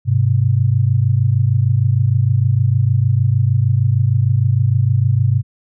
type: tone pair together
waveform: sine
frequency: 102.07 / 128.6 Hz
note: G#2 / C3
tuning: -30 / -30 cents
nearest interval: major third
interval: 400 cents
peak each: -14 dBFS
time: 0.05-5.43 s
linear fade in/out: 50 ms
effects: none